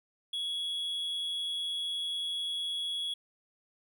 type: tone with amplitude modulation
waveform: triangle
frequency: 3352 Hz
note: G#7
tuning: 15 cents sharp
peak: -29 dBFS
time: 0.33-3.14 s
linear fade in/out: 5 ms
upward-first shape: sine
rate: 171 Hz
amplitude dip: 30%
effects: none